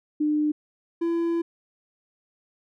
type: tone pair in turn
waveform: sine / triangle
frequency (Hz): 300.8 / 336.5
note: D4 / E4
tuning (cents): +42 / +36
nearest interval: major second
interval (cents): 194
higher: second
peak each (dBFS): -20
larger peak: neither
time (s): 0.2-0.52 / 1.01-1.42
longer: second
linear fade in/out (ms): 10
effects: none